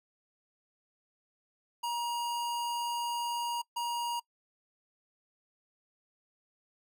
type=tone bursts at uneven times; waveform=square; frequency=949 Hz; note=A#5; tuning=31 cents sharp; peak=-32 dBFS; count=2; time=1.83-3.62 / 3.76-4.2 s; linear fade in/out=10 ms; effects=noise-tail reverb RT60 0.1 s tail -24 dB re dry